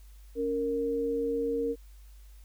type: tone pair together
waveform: sine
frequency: 280.3 / 463.9 Hz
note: C#4 / A#4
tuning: +19 / -8 cents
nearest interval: major sixth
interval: 873 cents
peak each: -33 / -28 dBFS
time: 0.35-1.76 s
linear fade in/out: 50 ms
effects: added 50 Hz sine -48 dBFS peak until 2.44 s + white hiss -64 dBFS RMS until 2.44 s